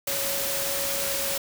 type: tone in noise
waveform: sine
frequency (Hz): 554.4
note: C#5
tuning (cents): 0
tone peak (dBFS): -33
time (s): 0.07-1.38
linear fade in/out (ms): 5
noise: white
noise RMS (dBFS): -28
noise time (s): 0.07-1.38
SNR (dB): -8
effects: none